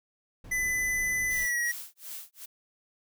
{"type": "noise", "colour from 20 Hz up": "brown", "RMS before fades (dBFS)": -44, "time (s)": [0.44, 1.46], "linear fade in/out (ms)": 5}
{"type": "tone with pitch glide", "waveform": "square", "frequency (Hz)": [2005, 1906.7], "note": ["B6", "A#6"], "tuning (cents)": [26, 39], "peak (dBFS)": -27, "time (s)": [0.51, 1.72], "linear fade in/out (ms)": 10, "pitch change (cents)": -87, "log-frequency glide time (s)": [1.33, 1.59]}
{"type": "noise with tremolo", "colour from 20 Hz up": "blue", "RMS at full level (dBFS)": -39, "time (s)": [1.3, 2.46], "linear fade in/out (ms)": 10, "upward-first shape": "sine", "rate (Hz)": 2.7, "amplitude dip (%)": 100}
{"effects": []}